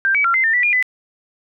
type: tone with pitch steps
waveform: sine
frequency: 1578 / 2280 / 1372 / 2072 / 1803 / 1962 / 2421 / 2005 Hz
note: G6 / C#7 / F6 / C7 / A6 / B6 / D#7 / B6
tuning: +11 / +48 / -31 / -17 / +42 / -12 / -48 / +26 cents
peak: -13 dBFS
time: 0.05-0.826 s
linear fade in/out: 0 ms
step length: 97 ms
effects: none